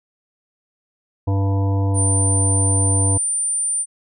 harmonic tone, 98 Hz, G2, in tune, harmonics 1 / 3 / 5 / 7 / 9 / 10, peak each -16 / -26 / -30 / -33 / -35 / -36 dBFS, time 1.27-3.18 s, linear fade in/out 10 ms
sine tone, 9160 Hz, D9, 44 cents flat, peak -18 dBFS, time 1.94-3.86 s, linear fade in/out 50 ms
effects none

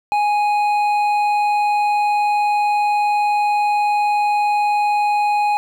sine tone with hard clipping, 830.6 Hz, G#5, in tune, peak -16 dBFS, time 0.12-5.57 s, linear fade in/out 0 ms, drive 7 dB, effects none

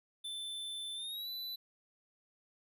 square tone with pitch glide, 3530 to 3985 Hz, A7 to B7, +5 to +15 cents, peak -40 dBFS, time 0.24-1.56 s, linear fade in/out 10 ms, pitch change +210 cents, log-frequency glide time 0.95-1.29 s, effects none

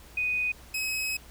sine / sawtooth tone pair in turn, 2489 / 2553 Hz, D#7 / D#7, 0 / +44 cents, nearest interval unison, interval 44 cents, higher second, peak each -25 dBFS, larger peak neither, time 0.17-0.52 / 0.74-1.17 s, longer second, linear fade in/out 5 ms, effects added 60 Hz sine -51 dBFS peak until 1.3 s + pink hiss -52 dBFS RMS until 1.3 s

